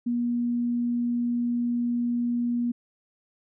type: tone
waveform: sine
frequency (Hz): 239.7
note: A#3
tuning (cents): +48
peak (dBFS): -23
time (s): 0.06-2.72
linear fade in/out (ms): 10
effects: none